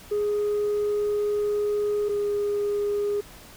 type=tone pair in turn; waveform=sine; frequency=415.3 / 410.5 Hz; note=G#4 / G#4; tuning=0 / -20 cents; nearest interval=unison; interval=20 cents; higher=first; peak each=-20 / -21 dBFS; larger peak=first; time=0.11-2.09 / 2.09-3.21 s; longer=first; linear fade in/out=10 ms; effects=tanh soft clip ceiling -20 dBFS + pink hiss -47 dBFS RMS until 3.56 s